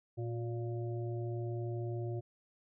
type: harmonic tone with a mistuned harmonic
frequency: 116.54 Hz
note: A#2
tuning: in tune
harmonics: 1 / 3 / 5 / 6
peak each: -36 / -41 / -49 / -51 dBFS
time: 0.17-2.21 s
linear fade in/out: 20 ms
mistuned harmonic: 3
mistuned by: +35 cents
effects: none